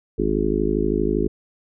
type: harmonic tone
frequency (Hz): 52.6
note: G#1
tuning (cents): +23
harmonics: 1 / 3 / 4 / 5 / 6 / 7 / 8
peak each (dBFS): -26 / -29 / -28 / -26 / -26 / -24 / -25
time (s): 0.18-1.28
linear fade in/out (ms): 10
effects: none